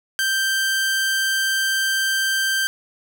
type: tone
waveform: sawtooth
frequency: 1568 Hz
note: G6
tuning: in tune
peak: -15 dBFS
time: 0.19-2.67 s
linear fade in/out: 0 ms
effects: none